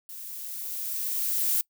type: noise with level ramp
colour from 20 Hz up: violet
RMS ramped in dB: -41 to -24 dBFS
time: 0.09-1.61 s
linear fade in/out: 0 ms
effects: noise-tail reverb RT60 0.1 s tail -24 dB re dry